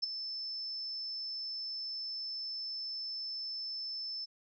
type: tone with ADSR envelope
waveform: sine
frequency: 5274 Hz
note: E8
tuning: in tune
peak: -27 dBFS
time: 0.02-4.26 s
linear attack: 18 ms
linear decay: 10 ms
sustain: -10 dB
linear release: 22 ms
effects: none